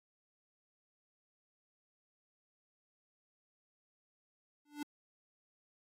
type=tone with exponential growth; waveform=square; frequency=293.7 Hz; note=D4; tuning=in tune; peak=-36 dBFS; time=4.65-4.83 s; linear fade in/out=5 ms; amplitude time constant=38 ms; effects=AAC 48 kbps